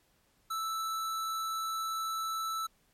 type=tone; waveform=square; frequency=1318.5 Hz; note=E6; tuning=in tune; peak=-33 dBFS; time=0.5-2.67 s; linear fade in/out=10 ms; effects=pink hiss -70 dBFS RMS until 2.93 s + MP3 64 kbps